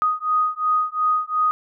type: beating tone pair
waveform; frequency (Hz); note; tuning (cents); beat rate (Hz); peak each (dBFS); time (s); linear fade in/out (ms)
sine; 1244.5 / 1247.3; D#6 / D#6; 0 / +4; 2.8; -21; 0.02-1.51; 0
effects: none